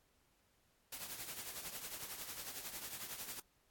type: noise with tremolo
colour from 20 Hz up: white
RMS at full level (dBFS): -44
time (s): 0.92-3.4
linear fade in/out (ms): 5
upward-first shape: triangle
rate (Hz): 11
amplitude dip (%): 65
effects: pink hiss -75 dBFS RMS until 3.7 s + AAC 64 kbps